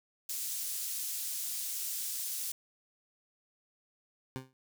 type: high-pass noise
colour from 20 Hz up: pink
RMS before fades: -37 dBFS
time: 0.29-2.52 s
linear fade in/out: 5 ms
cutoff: 6900 Hz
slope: 12 dB/octave
type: tone with exponential decay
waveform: 20% pulse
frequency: 130.81 Hz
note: C3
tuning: in tune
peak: -29 dBFS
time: 4.36-4.53 s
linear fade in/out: 0 ms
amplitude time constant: 36 ms
effects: none